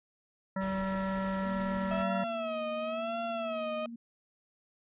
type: harmonic tone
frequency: 192 Hz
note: G3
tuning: 36 cents flat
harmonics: 1 / 3 / 5 / 7 / 9 / 10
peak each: -32 / -37 / -40 / -41 / -47 / -47 dBFS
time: 0.56-2.24 s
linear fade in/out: 5 ms
type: noise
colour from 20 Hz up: pink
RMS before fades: -45 dBFS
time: 0.6-2.04 s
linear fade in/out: 20 ms
type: tone with tremolo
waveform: sine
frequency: 233.1 Hz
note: A#3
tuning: in tune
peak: -39 dBFS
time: 1.45-3.96 s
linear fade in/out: 5 ms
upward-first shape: sine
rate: 19 Hz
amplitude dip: 30%
type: tone with vibrato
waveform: 35% pulse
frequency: 650 Hz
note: E5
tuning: 24 cents flat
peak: -31 dBFS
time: 1.91-3.86 s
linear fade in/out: 2 ms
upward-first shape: sine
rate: 0.95 Hz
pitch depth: 88 cents each way
effects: resampled to 8000 Hz